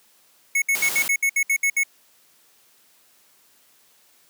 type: tone bursts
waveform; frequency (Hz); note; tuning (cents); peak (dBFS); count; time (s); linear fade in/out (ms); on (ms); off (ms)
square; 2200; C#7; -14; -18; 10; 0.55-1.835; 5; 70; 65
type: noise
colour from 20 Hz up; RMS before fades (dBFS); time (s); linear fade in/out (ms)
white; -28; 0.75-1.08; 0
effects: white hiss -58 dBFS RMS until 4.29 s + high-pass 150 Hz 12 dB/octave